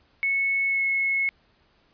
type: tone with pitch glide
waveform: sine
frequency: 2202 to 2184 Hz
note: C#7 to C#7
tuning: -12 to -26 cents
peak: -21 dBFS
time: 0.23-1.29 s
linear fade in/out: 0 ms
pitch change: -14 cents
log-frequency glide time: 0.67-0.83 s
effects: pink hiss -63 dBFS RMS until 1.93 s + resampled to 11025 Hz